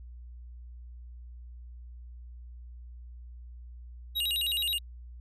square tone with vibrato, 3293 Hz, G#7, 15 cents flat, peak -28 dBFS, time 4.15-4.79 s, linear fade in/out 20 ms, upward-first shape square, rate 9.5 Hz, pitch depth 260 cents each way, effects added 60 Hz sine -43 dBFS peak until 5.2 s

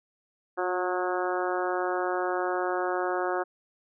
harmonic tone with a mistuned harmonic, 181.8 Hz, F#3, 30 cents flat, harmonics 2 / 3 / 4 / 5 / 6 / 7 / 8 / 9, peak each -30 / -33 / -32 / -37 / -37 / -36 / -37 / -40 dBFS, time 0.57-3.44 s, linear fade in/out 20 ms, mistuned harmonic 2, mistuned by -16 cents, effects none

